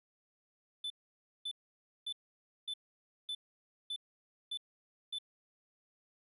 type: tone bursts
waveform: triangle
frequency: 3509 Hz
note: A7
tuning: 5 cents flat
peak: -35 dBFS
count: 8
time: 0.84-5.186 s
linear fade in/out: 5 ms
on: 62 ms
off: 550 ms
effects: resampled to 32000 Hz